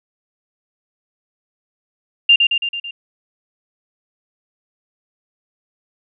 sine tone with echo, 2794 Hz, F7, in tune, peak -6 dBFS, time 2.29-2.36 s, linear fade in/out 5 ms, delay 110 ms, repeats 5, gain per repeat -4 dB, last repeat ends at 2.91 s, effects none

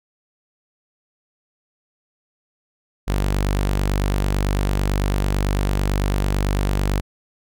sawtooth tone, 49 Hz, G1, in tune, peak -14 dBFS, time 3.07-7.01 s, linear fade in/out 20 ms, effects none

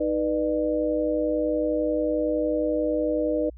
sine tone cluster, 311.3 / 490 / 601 Hz, D#4 / B4 / D5, +1 / -14 / +40 cents, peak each -26 dBFS, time 0-3.5 s, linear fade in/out 10 ms, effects added 60 Hz sine -41 dBFS peak until 3.57 s

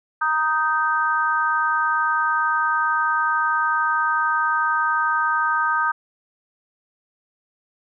sine chord, Eb major, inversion second, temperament just, 933.4 / 1244.5 / 1555.6 Hz, Bb5 / Eb6 / G6, +2 / 0 / -14 cents, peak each -24 / -21 / -22 dBFS, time 0.21-5.92 s, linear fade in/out 10 ms, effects none

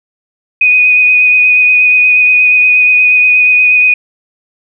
sine tone with vibrato, 2489 Hz, D#7, in tune, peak -4 dBFS, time 0.61-3.94 s, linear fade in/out 5 ms, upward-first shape sine, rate 8.4 Hz, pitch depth 16 cents each way, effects none

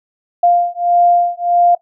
sine beating tone pair, 698.5 / 700.1 Hz, F5 / F5, 0 / +4 cents, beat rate 1.6 Hz, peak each -13 dBFS, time 0.43-1.75 s, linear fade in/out 5 ms, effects noise-tail reverb RT60 0.1 s tail -17 dB re dry

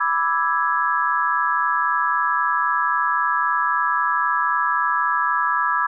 sine chord, E dominant seventh, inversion second, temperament equal, 987.8 / 1174.7 / 1318.5 / 1661.2 Hz, B5 / D6 / E6 / G#6, 0 / 0 / 0 / 0 cents, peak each -23 dBFS, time 0-5.87 s, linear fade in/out 10 ms, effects none

